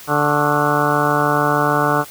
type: harmonic tone with a mistuned harmonic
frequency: 146.83 Hz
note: D3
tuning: in tune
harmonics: 1 / 2 / 3 / 4 / 5 / 6 / 7 / 8 / 9 / 10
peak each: -23 / -23 / -23 / -23 / -23 / -23 / -23 / -23 / -23 / -23 dBFS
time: 0.07-2.05 s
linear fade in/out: 50 ms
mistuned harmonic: 7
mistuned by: +89 cents
effects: white hiss -38 dBFS RMS until 2.1 s